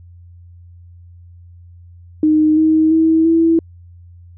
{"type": "tone with pitch steps", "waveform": "sine", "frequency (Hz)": [308.5, 315.2, 322, 328.9], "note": ["D#4", "D#4", "E4", "E4"], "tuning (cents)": [-15, 23, -41, -4], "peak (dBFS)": -9, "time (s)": [2.23, 3.59], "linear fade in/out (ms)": 2, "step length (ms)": 340, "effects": ["added 87 Hz sine -38 dBFS peak until 4.37 s"]}